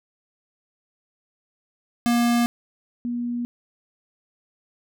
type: tone pair in turn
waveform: square / sine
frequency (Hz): 237.7 / 240.3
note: A#3 / B3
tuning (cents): +34 / -47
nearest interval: unison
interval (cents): 19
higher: second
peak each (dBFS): -18 / -24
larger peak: first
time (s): 2.06-2.46 / 3.05-3.45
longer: neither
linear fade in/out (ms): 0
effects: none